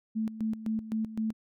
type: tone with tremolo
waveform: sine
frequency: 220 Hz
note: A3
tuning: in tune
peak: -27 dBFS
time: 0.15-1.33 s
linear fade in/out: 20 ms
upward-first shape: square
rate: 3.9 Hz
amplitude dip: 75%
effects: none